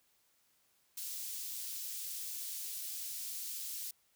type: high-pass noise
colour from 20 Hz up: white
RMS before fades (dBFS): -42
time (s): 0.97-3.91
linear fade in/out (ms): 5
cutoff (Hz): 4400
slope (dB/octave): 12
effects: white hiss -73 dBFS RMS until 4.15 s